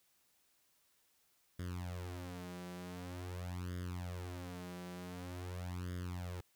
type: tone with flanger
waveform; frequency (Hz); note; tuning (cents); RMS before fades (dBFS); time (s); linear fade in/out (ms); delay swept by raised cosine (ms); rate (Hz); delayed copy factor
sawtooth; 89.5; F2; +43; -44; 1.59-6.41; 5; 0.59 to 5.19; 0.46; +0.95
effects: white hiss -74 dBFS RMS until 6.55 s